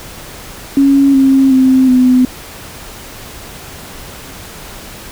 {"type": "tone with pitch steps", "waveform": "sine", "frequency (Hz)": [276.6, 268.6, 260.8, 253.2], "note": ["C#4", "C4", "C4", "B3"], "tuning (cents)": [-4, 46, -5, 43], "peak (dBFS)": -5, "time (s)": [0.77, 2.25], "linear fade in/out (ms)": 2, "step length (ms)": 370, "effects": ["pink hiss -31 dBFS RMS until 5.11 s"]}